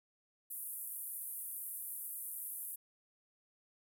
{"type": "band-pass noise", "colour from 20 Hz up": "pink", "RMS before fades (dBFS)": -44, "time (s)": [0.5, 2.76], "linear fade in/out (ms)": 10, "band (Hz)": [10000, 15000], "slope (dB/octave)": 48, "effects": []}